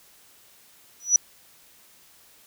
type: tone with exponential growth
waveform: sine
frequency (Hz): 5890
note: F#8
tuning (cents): -9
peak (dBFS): -10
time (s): 1-1.16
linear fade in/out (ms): 2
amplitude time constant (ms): 33
effects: white hiss -55 dBFS RMS until 2.46 s